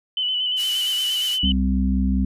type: tone with vibrato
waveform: sine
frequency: 3000 Hz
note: F#7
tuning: 23 cents sharp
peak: -20 dBFS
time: 0.17-1.52 s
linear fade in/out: 2 ms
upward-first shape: square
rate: 8.6 Hz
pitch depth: 27 cents each way
type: high-pass noise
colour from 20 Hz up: pink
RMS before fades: -32 dBFS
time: 0.56-1.39 s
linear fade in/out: 50 ms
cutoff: 3300 Hz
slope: 12 dB/octave
type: harmonic tone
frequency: 65 Hz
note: C2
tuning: 11 cents flat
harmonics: 1 / 3 / 4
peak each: -20 / -21 / -25 dBFS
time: 1.43-2.25 s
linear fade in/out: 5 ms
effects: resampled to 32000 Hz